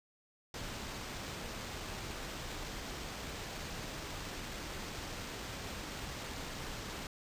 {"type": "noise with sample-and-hold", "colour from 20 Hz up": "pink", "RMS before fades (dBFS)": -43, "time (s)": [0.54, 7.07], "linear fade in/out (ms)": 2, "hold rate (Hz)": 11025, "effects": ["resampled to 32000 Hz"]}